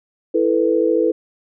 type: chord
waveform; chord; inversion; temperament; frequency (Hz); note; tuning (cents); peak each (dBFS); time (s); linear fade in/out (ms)
sine; E suspended fourth; none; equal; 329.6 / 440 / 493.9; E4 / A4 / B4; 0 / 0 / 0; -18; 0.34-1.12; 10
effects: none